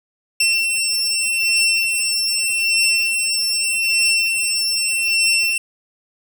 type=beating tone pair; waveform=20% pulse; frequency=2702 / 2702.82 Hz; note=E7 / E7; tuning=+42 / +43 cents; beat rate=0.82 Hz; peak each=-13 / -17 dBFS; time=0.4-5.58 s; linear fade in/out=5 ms; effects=none